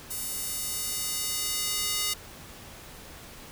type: tone with high-pass filter sweep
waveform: square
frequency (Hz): 412.1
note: G#4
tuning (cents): -13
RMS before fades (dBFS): -31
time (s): 0.1-2.14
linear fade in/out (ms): 10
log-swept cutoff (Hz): 9300 to 3500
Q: 0.71
effects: pink hiss -46 dBFS RMS until 3.51 s